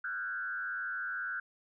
sine tone with frequency modulation, 1500 Hz, F#6, 23 cents sharp, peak -34 dBFS, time 0.04-1.4 s, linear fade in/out 5 ms, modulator 102 Hz, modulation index 1.1, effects none

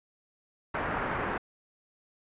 white low-pass noise, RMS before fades -32 dBFS, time 0.74-1.38 s, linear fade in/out 5 ms, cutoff 1700 Hz, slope 24 dB/octave, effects resampled to 8000 Hz

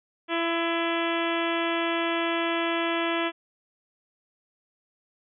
harmonic tone with a mistuned harmonic, 335.3 Hz, E4, 30 cents sharp, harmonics 1 / 2 / 3 / 4 / 5 / 6 / 7 / 8 / 9 / 10, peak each -28 / -31 / -33 / -34 / -35 / -36 / -36 / -37 / -38 / -38 dBFS, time 0.28-3.32 s, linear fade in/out 50 ms, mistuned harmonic 4, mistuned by -23 cents, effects none

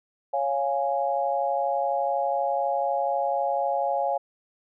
sine chord, Db major, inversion none, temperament equal, 554.4 / 698.5 / 830.6 Hz, Db5 / F5 / Ab5, 0 / 0 / 0 cents, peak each -27 dBFS, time 0.33-4.18 s, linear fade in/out 10 ms, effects none

